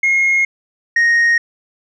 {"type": "tone pair in turn", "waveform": "sine", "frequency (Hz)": [2151, 1865.8], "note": ["C7", "A#6"], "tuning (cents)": [47, 1], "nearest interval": "major second", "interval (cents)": 246, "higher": "first", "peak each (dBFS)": [-9, -7], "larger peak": "second", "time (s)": [[0.03, 0.45], [0.96, 1.38]], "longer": "neither", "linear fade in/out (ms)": 5, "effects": ["tanh soft clip ceiling -9 dBFS"]}